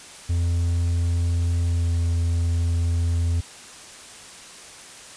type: tone with pitch glide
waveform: triangle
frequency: 85.7 to 84.86 Hz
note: F2 to F2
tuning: -32 to -49 cents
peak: -17 dBFS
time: 0.29-3.41 s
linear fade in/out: 10 ms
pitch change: -17 cents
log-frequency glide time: 1.68-1.91 s
effects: white hiss -42 dBFS RMS until 5.16 s + resampled to 22050 Hz